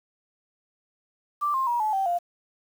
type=tone with pitch steps; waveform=sine; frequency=1174.7 / 1058.7 / 954.2 / 859.9 / 775 / 698.5 Hz; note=D6 / C6 / A#5 / A5 / G5 / F5; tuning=0 / +20 / +40 / -40 / -20 / 0 cents; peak=-22 dBFS; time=1.41-2.19 s; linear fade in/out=20 ms; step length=130 ms; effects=8-bit